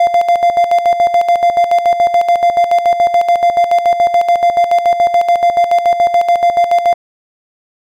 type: tone with tremolo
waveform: triangle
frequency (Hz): 694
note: F5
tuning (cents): -11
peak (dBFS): -4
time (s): 0-6.94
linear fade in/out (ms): 5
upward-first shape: square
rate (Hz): 7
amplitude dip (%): 65
effects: none